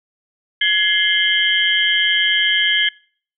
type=tone cluster; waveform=sine; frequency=1688 / 2102 / 3055 / 3236 Hz; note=G#6 / C7 / G7 / G#7; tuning=+28 / +7 / -45 / -46 cents; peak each=-19 dBFS; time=0.61-2.89 s; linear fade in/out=5 ms; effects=noise-tail reverb RT60 0.5 s tail -24 dB re dry